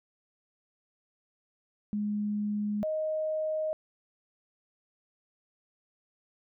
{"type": "tone pair in turn", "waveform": "sine", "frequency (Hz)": [208.2, 623.9], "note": ["G#3", "D#5"], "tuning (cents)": [5, 5], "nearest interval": "octave + perfect fifth", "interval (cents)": 1900, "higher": "second", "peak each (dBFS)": -28, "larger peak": "neither", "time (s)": [[1.93, 2.83], [2.83, 3.73]], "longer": "neither", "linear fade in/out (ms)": 0, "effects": []}